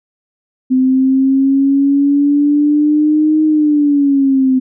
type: exponential two-way sweep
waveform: sine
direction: up then down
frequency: 257.2 to 311.1 to 257.2 Hz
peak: -8 dBFS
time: 0.7-4.6 s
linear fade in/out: 20 ms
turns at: 3.44 s
effects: none